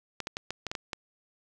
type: clicks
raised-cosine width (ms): 0.2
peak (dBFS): -16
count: 8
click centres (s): 0.203 / 0.271 / 0.369 / 0.506 / 0.667 / 0.715 / 0.752 / 0.932
effects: none